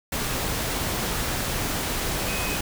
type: tone in noise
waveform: sine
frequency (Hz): 2519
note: D#7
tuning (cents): +21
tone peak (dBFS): -32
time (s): 2.28-2.56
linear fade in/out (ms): 5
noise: pink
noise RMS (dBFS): -27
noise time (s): 0.12-2.61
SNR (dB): -8
effects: none